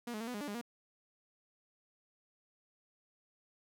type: tone with pitch steps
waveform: sawtooth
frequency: 238.9 / 213 / 228.3 / 248 / 206.1 / 290.9 / 204.8 / 237.3 Hz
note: A#3 / G#3 / A#3 / B3 / G#3 / D4 / G#3 / A#3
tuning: +43 / +44 / -36 / +7 / -13 / -16 / -24 / +31 cents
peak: -35 dBFS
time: 0.07-0.614 s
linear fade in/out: 5 ms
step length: 68 ms
effects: none